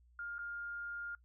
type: tone with dropouts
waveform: sine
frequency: 1410 Hz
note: F6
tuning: 16 cents sharp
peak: -40 dBFS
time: 0.19-1.15 s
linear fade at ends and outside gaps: 2 ms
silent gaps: 0.383-0.39 s
effects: noise-tail reverb RT60 0.1 s tail -22 dB re dry + added 60 Hz sine -63 dBFS peak until 1.24 s